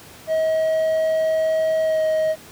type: tone with pitch glide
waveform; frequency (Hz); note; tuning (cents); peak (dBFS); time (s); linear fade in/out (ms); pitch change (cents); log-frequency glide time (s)
triangle; 637 to 629.7; D#5 to D#5; +41 to +21; -15; 0.27-2.36; 50; -20; 1.82-2.03
effects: pink hiss -43 dBFS RMS until 2.51 s + high-pass 80 Hz 12 dB/octave